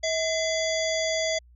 harmonic tone with a mistuned harmonic, 679 Hz, F5, 49 cents flat, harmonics 1 / 3 / 5 / 7 / 9 / 10, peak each -26 / -31 / -33 / -34 / -36 / -36 dBFS, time 0.03-1.39 s, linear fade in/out 10 ms, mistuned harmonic 1, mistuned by -98 cents, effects added 60 Hz sine -51 dBFS peak until 1.55 s

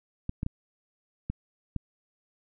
clicks, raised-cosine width 5 ms, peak -18 dBFS, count 5, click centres 0.294 / 0.431 / 0.464 / 1.3 / 1.763 s, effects none

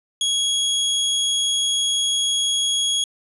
sawtooth tone, 3322 Hz, G#7, in tune, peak -15 dBFS, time 0.21-3.04 s, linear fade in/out 2 ms, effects resampled to 24000 Hz

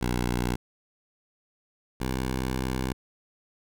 10% pulse tone pair in turn, 60.7 / 64.31 Hz, B1 / C2, -29 / -29 cents, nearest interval minor second, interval 100 cents, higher second, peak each -17 / -19 dBFS, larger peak first, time 0.01-0.56 / 2-2.93 s, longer second, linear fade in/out 10 ms, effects none

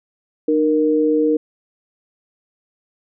sine tone pair together, 304.3 / 467.6 Hz, D#4 / A#4, -38 / +5 cents, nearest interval perfect fifth, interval 743 cents, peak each -16 dBFS, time 0.48-1.37 s, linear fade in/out 5 ms, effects none

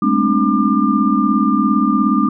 sine tone cluster, 201 / 218.1 / 260.6 / 296.7 / 1198 Hz, G3 / A3 / C4 / D4 / D6, +44 / -15 / -7 / +18 / +34 cents, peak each -18 dBFS, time 0.02-2.29 s, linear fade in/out 5 ms, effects none

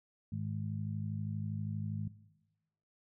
harmonic tone, 52.5 Hz, G#1, 19 cents sharp, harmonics 2 / 3 / 4, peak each -38 / -40 / -41 dBFS, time 0.32-2.08 s, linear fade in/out 5 ms, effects noise-tail reverb RT60 1.0 s tail -17 dB re dry

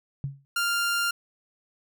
sine tone with exponential decay, 138.59 Hz, C#3, in tune, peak -24 dBFS, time 0.24-0.45 s, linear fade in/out 0 ms, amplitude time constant 45 ms
sawtooth tone, 1396 Hz, F6, 1 cent flat, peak -20 dBFS, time 0.56-1.11 s, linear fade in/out 5 ms
effects none

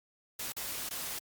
white noise with dropouts, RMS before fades -38 dBFS, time 0.39-1.19 s, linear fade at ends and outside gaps 5 ms, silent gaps 0.523-0.565 / 0.891-0.908 s, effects Opus 48 kbps

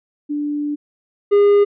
sine / triangle tone pair in turn, 293.6 / 407.3 Hz, D4 / G#4, 0 / -34 cents, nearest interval tritone, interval 566 cents, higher second, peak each -19 / -7 dBFS, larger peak second, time 0.29-0.76 / 1.31-1.65 s, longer first, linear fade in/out 20 ms, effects resampled to 8000 Hz

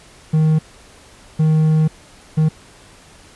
triangle tone bursts at uneven times, 156.6 Hz, D#3, 11 cents sharp, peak -9 dBFS, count 3, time 0.33-0.59 / 1.39-1.88 / 2.37-2.49 s, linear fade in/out 10 ms, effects pink hiss -45 dBFS RMS until 3.35 s + resampled to 24000 Hz

